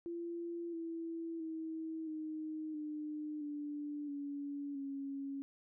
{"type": "tone with pitch steps", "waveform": "sine", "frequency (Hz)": [340.9, 330.8, 321, 311.5, 302.3, 293.4, 284.7, 276.3], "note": ["F4", "E4", "E4", "D#4", "D#4", "D4", "C#4", "C#4"], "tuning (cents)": [-42, 6, -46, 2, -50, -2, 46, -6], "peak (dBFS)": -39, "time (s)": [0.06, 5.42], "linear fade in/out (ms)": 0, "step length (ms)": 670, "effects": []}